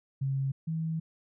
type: tone pair in turn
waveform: sine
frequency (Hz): 135.7 / 161.38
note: C#3 / E3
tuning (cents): -36 / -36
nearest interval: minor third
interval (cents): 300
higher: second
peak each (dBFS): -27 / -29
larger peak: first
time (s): 0.21-0.52 / 0.67-1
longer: second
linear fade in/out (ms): 10
effects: none